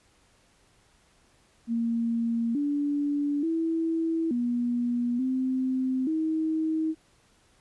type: tone with pitch steps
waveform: sine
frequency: 231.6 / 288.8 / 327 / 241.2 / 259.4 / 317 Hz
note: A#3 / D4 / E4 / B3 / C4 / D#4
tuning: -11 / -29 / -14 / -41 / -15 / +32 cents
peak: -24 dBFS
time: 1.67-6.95 s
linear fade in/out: 50 ms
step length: 880 ms
effects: pink hiss -63 dBFS RMS until 7.6 s + resampled to 24000 Hz